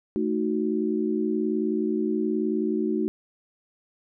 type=chord; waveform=sine; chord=D# diminished; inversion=second; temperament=equal; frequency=220 / 311.1 / 370 Hz; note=A3 / D#4 / F#4; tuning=0 / 0 / 0 cents; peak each=-27 dBFS; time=0.16-3.08 s; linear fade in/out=0 ms; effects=none